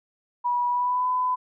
sine tone with pitch glide, 973 to 1005 Hz, B5 to B5, -26 to +30 cents, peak -21 dBFS, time 0.44-1.36 s, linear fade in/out 20 ms, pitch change +56 cents, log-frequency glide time 0.68-1.08 s, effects none

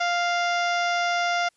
harmonic tone, 698.5 Hz, F5, in tune, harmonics 1 / 2 / 3 / 4 / 5 / 6 / 7 / 8 / 9 / 10, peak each -24 / -27 / -30 / -36 / -36 / -45 / -38 / -39 / -45 / -52 dBFS, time 0-1.49 s, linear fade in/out 10 ms, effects white hiss -67 dBFS RMS until 1.56 s + resampled to 24000 Hz

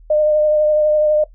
sine tone with vibrato, 607 Hz, D#5, 43 cents flat, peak -11 dBFS, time 0.1-1.24 s, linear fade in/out 5 ms, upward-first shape triangle, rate 12 Hz, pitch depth 20 cents each way, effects noise-tail reverb RT60 0.1 s tail -17 dB re dry + added 40 Hz sine -40 dBFS peak until 1.34 s

